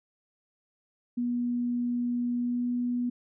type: tone with pitch glide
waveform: sine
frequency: 242.3 to 244.1 Hz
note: B3 to B3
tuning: -33 to -20 cents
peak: -26 dBFS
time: 1.17-3.1 s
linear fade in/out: 10 ms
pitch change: +13 cents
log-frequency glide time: 2.37-2.68 s
effects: none